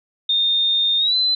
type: tone with pitch glide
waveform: sine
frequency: 3649 to 4049 Hz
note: A#7 to B7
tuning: -38 to +42 cents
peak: -15 dBFS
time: 0.29-1.35 s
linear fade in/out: 5 ms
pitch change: +180 cents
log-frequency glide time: 0.98-1.16 s
effects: none